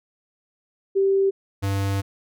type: tone pair in turn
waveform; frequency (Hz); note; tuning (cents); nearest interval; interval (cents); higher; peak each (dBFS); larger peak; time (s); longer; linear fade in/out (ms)
sine / square; 390 / 98.46; G4 / G2; -9 / +8; 2 octaves; 2383; first; -16 / -22; first; 0.95-1.31 / 1.62-2.02; second; 20
effects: none